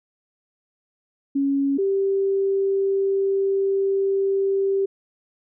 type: tone pair in turn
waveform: sine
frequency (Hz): 277.2 / 391.1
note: C#4 / G4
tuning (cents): 0 / -4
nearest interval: tritone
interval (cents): 596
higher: second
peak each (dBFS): -18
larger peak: neither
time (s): 1.35-1.78 / 1.78-4.86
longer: second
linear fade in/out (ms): 10
effects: none